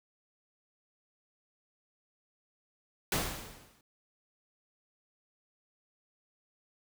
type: noise with exponential decay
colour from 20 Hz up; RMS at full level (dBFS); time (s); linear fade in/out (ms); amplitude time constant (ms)
pink; -28; 3.12-3.81; 2; 150
effects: none